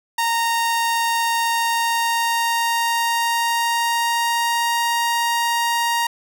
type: tone with pitch glide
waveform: sawtooth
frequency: 926 to 936.8 Hz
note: A#5 to A#5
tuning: -12 to +8 cents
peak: -14 dBFS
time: 0.18-6.07 s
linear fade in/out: 5 ms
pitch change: +20 cents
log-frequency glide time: 1.45-4.82 s
effects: none

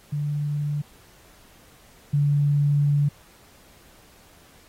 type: tone pair in turn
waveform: sine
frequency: 146.7 / 144.43 Hz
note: D3 / D3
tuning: -2 / -29 cents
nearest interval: unison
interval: 27 cents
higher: first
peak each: -23 / -17 dBFS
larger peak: second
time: 0.12-0.82 / 2.13-3.09 s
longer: second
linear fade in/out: 10 ms
effects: pink hiss -54 dBFS RMS until 4.68 s + AAC 48 kbps

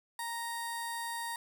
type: tone with notch filter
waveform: 15% pulse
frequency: 932.3 Hz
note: A#5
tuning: in tune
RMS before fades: -38 dBFS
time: 0.19-1.36 s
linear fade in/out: 2 ms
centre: 2700 Hz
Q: 1
effects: none

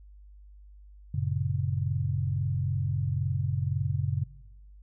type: chord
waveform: sine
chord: F# major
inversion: none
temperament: equal with one note detuned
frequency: 94.82 / 116.54 / 138.59 Hz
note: F#2 / A#2 / C#3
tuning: +43 / 0 / 0 cents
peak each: -30 / -33 / -29 dBFS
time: 1.14-4.24 s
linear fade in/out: 5 ms
effects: noise-tail reverb RT60 0.9 s tail -18 dB re dry + added 50 Hz sine -48 dBFS peak until 4.82 s

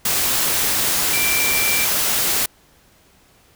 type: tone in noise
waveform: sine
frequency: 2349 Hz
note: D7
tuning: in tune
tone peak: -21 dBFS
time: 1.13-1.85 s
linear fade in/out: 5 ms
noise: white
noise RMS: -19 dBFS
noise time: 0.05-2.46 s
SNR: -5 dB
effects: pink hiss -54 dBFS RMS until 3.55 s

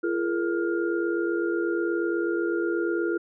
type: tone cluster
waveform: sine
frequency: 341.4 / 420.4 / 468.6 / 1410 Hz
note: F4 / G#4 / A#4 / F6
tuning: -39 / +21 / +9 / +16 cents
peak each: -25 / -31 / -32 / -33 dBFS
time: 0.03-3.18 s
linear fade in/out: 10 ms
effects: none

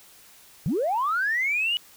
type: linear sweep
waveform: sine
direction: up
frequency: 123.47 to 2960 Hz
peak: -21 dBFS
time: 0.66-1.77 s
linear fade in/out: 0 ms
effects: tanh soft clip ceiling -17 dBFS + white hiss -52 dBFS RMS until 1.96 s

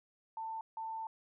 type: tone bursts at uneven times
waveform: sine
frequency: 892 Hz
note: A5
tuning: 23 cents sharp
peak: -38 dBFS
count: 2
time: 0.37-0.61 / 0.77-1.07 s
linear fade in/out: 2 ms
effects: none

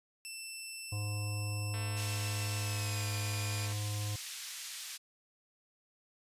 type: tone with pitch glide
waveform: 15% pulse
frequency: 2669 to 2433 Hz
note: E7 to D#7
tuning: +21 to -39 cents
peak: -35 dBFS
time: 0.25-3.66 s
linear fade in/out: 0 ms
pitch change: -160 cents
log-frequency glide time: 2.58-3.08 s
type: harmonic tone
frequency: 103.83 Hz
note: G#2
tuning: in tune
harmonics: 1 / 3 / 5 / 7 / 9 / 10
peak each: -34 / -52 / -52 / -54 / -63 / -54 dBFS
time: 0.92-4.16 s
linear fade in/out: 5 ms
type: click train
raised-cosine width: 0.3 ms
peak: -31 dBFS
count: 444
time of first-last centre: 1.74-3.727 s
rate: 223 Hz
type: band-pass noise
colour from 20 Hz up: white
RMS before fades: -44 dBFS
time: 1.96-4.98 s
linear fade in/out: 20 ms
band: 2100 to 7800 Hz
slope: 12 dB/octave
effects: resampled to 32000 Hz

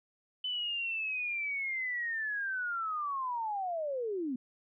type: linear sweep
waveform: sine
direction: down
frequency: 3025 to 238.5 Hz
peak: -32 dBFS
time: 0.44-4.36 s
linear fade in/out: 5 ms
effects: none

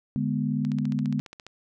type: chord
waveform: sine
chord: G# diminished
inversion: second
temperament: equal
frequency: 146.83 / 207.7 / 246.9 Hz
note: D3 / G#3 / B3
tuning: 0 / 0 / 0 cents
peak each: -28 dBFS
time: 0.16-1.2 s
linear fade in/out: 0 ms
type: click train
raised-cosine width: 0.2 ms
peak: -25 dBFS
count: 13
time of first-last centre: 0.65-1.466 s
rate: 14.7 Hz
effects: none

